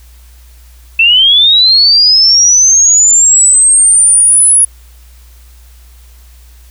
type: linear sweep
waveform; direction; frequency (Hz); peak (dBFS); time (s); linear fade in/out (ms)
sine; up; 2637 to 10450; -3; 0.99-4.65; 5
effects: added 60 Hz sine -35 dBFS peak until 6.7 s + white hiss -46 dBFS RMS until 6.7 s